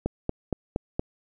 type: click train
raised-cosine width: 2 ms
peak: -12 dBFS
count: 5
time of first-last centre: 0.06-0.995 s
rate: 4.28 Hz
effects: none